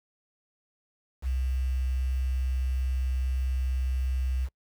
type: tone with quantisation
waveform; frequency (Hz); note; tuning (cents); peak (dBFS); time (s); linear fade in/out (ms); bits
sine; 64.4; C2; -27; -25; 1.22-4.49; 50; 8
effects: noise-tail reverb RT60 0.1 s tail -26 dB re dry